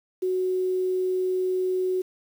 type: tone with quantisation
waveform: sine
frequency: 370 Hz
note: F#4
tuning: in tune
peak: -22 dBFS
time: 0.22-2.02 s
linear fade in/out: 10 ms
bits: 8
effects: none